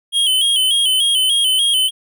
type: tone with vibrato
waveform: square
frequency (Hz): 3149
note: G7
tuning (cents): +7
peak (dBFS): -13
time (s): 0.12-1.91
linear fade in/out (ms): 50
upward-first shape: square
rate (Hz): 3.4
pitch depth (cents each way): 60
effects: none